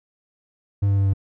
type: tone with pitch steps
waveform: triangle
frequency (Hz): 100 / 99.14 / 98.28 / 97.43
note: G2 / G2 / G2 / G2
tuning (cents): +35 / +20 / +5 / -10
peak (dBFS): -14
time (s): 0.82-1.136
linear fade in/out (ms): 10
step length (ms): 79
effects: none